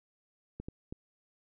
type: clicks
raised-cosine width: 3 ms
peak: -27 dBFS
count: 3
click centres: 0.6 / 0.685 / 0.925 s
effects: none